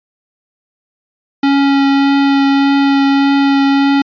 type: tone with vibrato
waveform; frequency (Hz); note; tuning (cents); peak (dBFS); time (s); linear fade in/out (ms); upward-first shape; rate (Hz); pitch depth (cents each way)
square; 277.2; C#4; 0; -9; 1.43-4.02; 5; triangle; 1.7; 10
effects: resampled to 11025 Hz